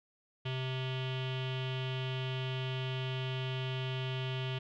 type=tone with low-pass filter; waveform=square; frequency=130 Hz; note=C3; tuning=11 cents flat; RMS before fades=-36 dBFS; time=0.45-4.59 s; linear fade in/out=10 ms; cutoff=3100 Hz; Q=5.8; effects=none